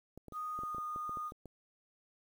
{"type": "clicks", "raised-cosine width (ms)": 2, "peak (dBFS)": -35, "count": 12, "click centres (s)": [0.176, 0.283, 0.323, 0.59, 0.635, 0.747, 0.783, 0.961, 1.094, 1.172, 1.321, 1.457]}
{"type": "tone with pitch glide", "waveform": "sine", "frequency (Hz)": [1239, 1227.6], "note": ["D#6", "D#6"], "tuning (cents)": [-8, -24], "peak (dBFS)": -37, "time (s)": [0.32, 1.32], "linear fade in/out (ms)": 50, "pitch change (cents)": -16, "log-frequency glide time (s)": [0.51, 0.81]}
{"effects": ["10-bit"]}